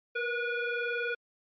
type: tone with frequency modulation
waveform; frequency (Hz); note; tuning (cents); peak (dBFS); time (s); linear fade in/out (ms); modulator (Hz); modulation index
sine; 493.9; B4; 0; -29; 0.15-1.15; 10; 967; 2
effects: MP3 48 kbps